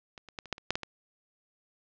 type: clicks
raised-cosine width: 0.2 ms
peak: -27 / -30 / -19 / -28 / -12 / -28 / -9 / -13 / -19 dBFS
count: 9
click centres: 0.178 / 0.287 / 0.388 / 0.457 / 0.527 / 0.581 / 0.706 / 0.755 / 0.833 s
effects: low-pass 5000 Hz 12 dB/octave